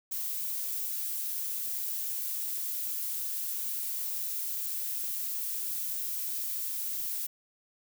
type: noise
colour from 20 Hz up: violet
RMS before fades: -34 dBFS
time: 0.11-7.27 s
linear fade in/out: 10 ms
effects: none